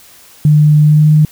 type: tone with pitch glide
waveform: sine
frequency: 150.5 to 152.87 Hz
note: D3 to D#3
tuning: +43 to -30 cents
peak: -4 dBFS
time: 0.45-1.25 s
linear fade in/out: 2 ms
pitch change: +27 cents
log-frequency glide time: 0.83-1.09 s
effects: white hiss -41 dBFS RMS until 1.31 s